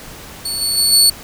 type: tone with level steps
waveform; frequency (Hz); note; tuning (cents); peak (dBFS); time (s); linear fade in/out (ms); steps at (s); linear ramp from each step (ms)
25% pulse; 4435; C#8; 0; -15 / -11 / -7 / -3; 0.45-1.1; 5; 0.61 / 0.77 / 0.92; 10
effects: pink hiss -35 dBFS RMS until 1.23 s